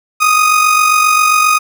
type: tone with amplitude modulation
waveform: 30% pulse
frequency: 1244.5 Hz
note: D#6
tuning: in tune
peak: -3 dBFS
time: 0.2-1.59 s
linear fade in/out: 20 ms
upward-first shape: sine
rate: 47.5 Hz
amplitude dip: 50%
effects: none